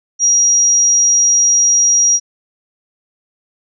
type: tone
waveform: sine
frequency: 5720 Hz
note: F8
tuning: 41 cents sharp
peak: -8 dBFS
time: 0.19-2.2 s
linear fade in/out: 50 ms
effects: none